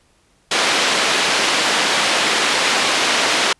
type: band-pass noise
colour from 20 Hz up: white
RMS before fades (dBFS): -17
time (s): 0.51-3.53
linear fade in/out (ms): 5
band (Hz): 270 to 3800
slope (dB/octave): 12
effects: pink hiss -58 dBFS RMS until 3.59 s + resampled to 24000 Hz